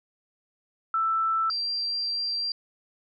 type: tone pair in turn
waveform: sine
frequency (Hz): 1325 / 4724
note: E6 / D8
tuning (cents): +9 / +9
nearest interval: octave + minor seventh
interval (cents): 2200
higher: second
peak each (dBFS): -22 / -26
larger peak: first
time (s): 0.94-1.5 / 1.5-2.52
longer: second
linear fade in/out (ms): 2
effects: none